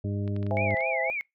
harmonic tone, 101.1 Hz, G#2, 46 cents flat, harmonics 1 / 2 / 3 / 4 / 6, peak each -28 / -34 / -38 / -40 / -44 dBFS, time 0.04-0.75 s, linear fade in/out 5 ms
clicks, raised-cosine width 0.3 ms, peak -30 dBFS, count 7, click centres 0.278 / 0.364 / 0.429 / 0.466 / 0.707 / 0.77 / 0.807 s
sine chord, C augmented, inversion none, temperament equal with one note detuned, 523.3 / 659.3 / 820.6 Hz, C5 / E5 / G#5, 0 / 0 / -21 cents, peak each -31 / -29 / -33 dBFS, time 0.51-1.1 s, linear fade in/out 0 ms
sine tone with vibrato, 2199 Hz, C#7, 14 cents flat, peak -28 dBFS, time 0.57-1.21 s, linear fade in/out 0 ms, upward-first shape triangle, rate 4 Hz, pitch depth 210 cents each way
effects noise-tail reverb RT60 0.2 s tail -26 dB re dry

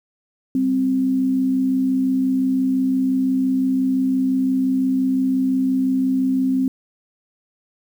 sine tone pair together, 196 / 261.8 Hz, G3 / C4, 0 / +1 cents, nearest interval perfect fourth, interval 501 cents, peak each -27 / -16 dBFS, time 0.55-6.68 s, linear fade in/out 2 ms, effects 8-bit

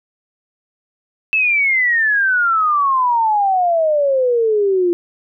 sine exponential sweep, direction down, 2648 to 342.3 Hz, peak -12 dBFS, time 1.33-4.93 s, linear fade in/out 0 ms, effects none

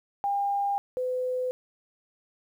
sine tone pair in turn, 803 / 505.9 Hz, G5 / B4, +41 / +42 cents, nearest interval minor sixth, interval 799 cents, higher first, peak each -24 / -26 dBFS, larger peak first, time 0.24-0.78 / 0.97-1.51 s, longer neither, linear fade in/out 0 ms, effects 10-bit

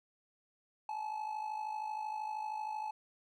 triangle tone with amplitude modulation, 860 Hz, A5, 40 cents flat, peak -32 dBFS, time 0.89-2.91 s, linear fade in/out 2 ms, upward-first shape sine, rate 52.9 Hz, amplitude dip 65%, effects none

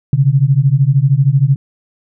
sine beating tone pair, 130.81 / 143.81 Hz, C3 / D3, 0 / -36 cents, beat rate 13 Hz, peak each -11 dBFS, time 0.13-1.56 s, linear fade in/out 2 ms, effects none

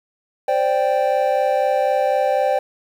triangle chord, C suspended second, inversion none, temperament equal, 523.3 / 587.3 / 784 Hz, C5 / D5 / G5, 0 / 0 / 0 cents, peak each -18 dBFS, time 0.48-2.59 s, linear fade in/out 5 ms, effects 8-bit

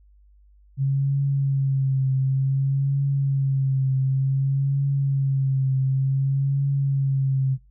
sine tone with vibrato, 135.9 Hz, C#3, 34 cents flat, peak -18 dBFS, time 0.77-7.58 s, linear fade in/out 50 ms, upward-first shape triangle, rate 0.55 Hz, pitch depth 45 cents each way, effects noise-tail reverb RT60 0.2 s tail -18 dB re dry + added 50 Hz sine -51 dBFS peak until 7.7 s

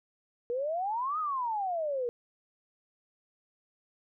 sine exponential two-way sweep, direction up then down, 467.5 to 1285 to 467.5 Hz, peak -29 dBFS, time 0.5-2.09 s, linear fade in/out 0 ms, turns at 1.19 s, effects none

